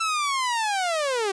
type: linear sweep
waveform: sawtooth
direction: down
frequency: 1337 to 375.2 Hz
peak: -19 dBFS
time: 0-1.32 s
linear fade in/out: 10 ms
effects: resampled to 22050 Hz